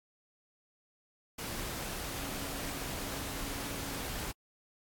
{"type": "tone in noise", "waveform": "sine", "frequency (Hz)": 277.2, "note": "C#4", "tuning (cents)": 0, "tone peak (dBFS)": -46, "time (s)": [2.08, 4.06], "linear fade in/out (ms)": 10, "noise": "pink", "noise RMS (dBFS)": -39, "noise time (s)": [1.38, 4.32], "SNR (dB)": -10, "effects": ["AAC 64 kbps"]}